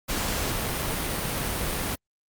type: noise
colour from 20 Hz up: pink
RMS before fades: -28 dBFS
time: 0.08-1.96 s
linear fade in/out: 20 ms
effects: Opus 48 kbps